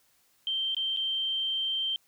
sine tone with dropouts, 3136 Hz, G7, in tune, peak -27 dBFS, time 0.47-1.96 s, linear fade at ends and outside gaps 1 ms, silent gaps 0.747-0.767 / 0.964-0.971 s, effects white hiss -67 dBFS RMS until 2.07 s

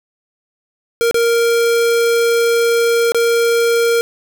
square tone with dropouts, 466.2 Hz, A#4, in tune, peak -12 dBFS, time 1.01-4.01 s, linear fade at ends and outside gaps 0 ms, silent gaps 1.111-1.144 / 3.12-3.146 s, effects none

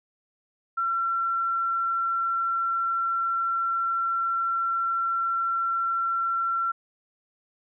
sine tone, 1357 Hz, E6, 50 cents sharp, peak -23 dBFS, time 0.77-6.72 s, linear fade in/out 10 ms, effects none

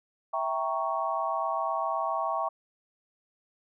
sine chord, E diminished seventh, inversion none, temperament equal with one note detuned, 656.6 / 784 / 932.3 / 1108.7 Hz, E5 / G5 / Bb5 / Db6, -7 / 0 / 0 / 0 cents, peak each -32 / -33 / -34 / -31 dBFS, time 0.33-2.49 s, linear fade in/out 10 ms, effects none

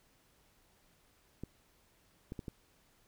clicks, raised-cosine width 3 ms, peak -28 dBFS, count 4, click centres 1.436 / 2.321 / 2.392 / 2.482 s, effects pink hiss -69 dBFS RMS until 3.07 s

